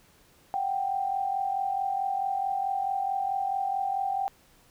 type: tone pair together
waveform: sine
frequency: 739.4 / 784 Hz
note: F#5 / G5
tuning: -1 / 0 cents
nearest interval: minor second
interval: 101 cents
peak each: -32 / -27 dBFS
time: 0.54-4.28 s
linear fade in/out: 0 ms
effects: pink hiss -60 dBFS RMS until 4.7 s